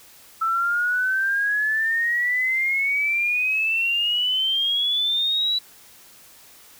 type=exponential sweep; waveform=sine; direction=up; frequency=1318.5 to 3951 Hz; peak=-19 dBFS; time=0.41-5.59 s; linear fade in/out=10 ms; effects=white hiss -49 dBFS RMS until 6.79 s